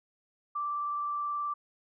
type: tone with vibrato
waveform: sine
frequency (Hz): 1171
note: D6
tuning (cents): -5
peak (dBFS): -30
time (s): 0.55-1.54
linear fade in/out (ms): 10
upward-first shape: sine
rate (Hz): 19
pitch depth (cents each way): 10
effects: none